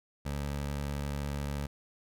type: tone with vibrato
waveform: 20% pulse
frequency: 71.3 Hz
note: C#2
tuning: 49 cents sharp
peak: -28 dBFS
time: 0.25-1.67 s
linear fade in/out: 10 ms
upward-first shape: sine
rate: 11 Hz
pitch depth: 12 cents each way
effects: none